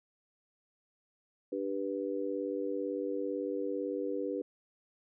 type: harmonic tone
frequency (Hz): 97.9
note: G2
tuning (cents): -2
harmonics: 3 / 4 / 5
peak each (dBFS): -37 / -37 / -36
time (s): 1.52-4.42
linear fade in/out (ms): 5
effects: none